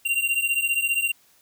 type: beating tone pair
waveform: square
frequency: 2763 / 2778 Hz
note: F7 / F7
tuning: -19 / -10 cents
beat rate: 15 Hz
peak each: -24 / -26 dBFS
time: 0.05-1.12 s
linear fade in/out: 10 ms
effects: white hiss -59 dBFS RMS until 1.41 s